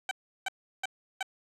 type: tone bursts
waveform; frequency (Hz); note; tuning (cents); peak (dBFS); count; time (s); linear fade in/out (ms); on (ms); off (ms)
15% pulse; 767; G5; -38; -23; 4; 0.09-1.228; 2; 22; 350
effects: low-pass 8000 Hz 12 dB/octave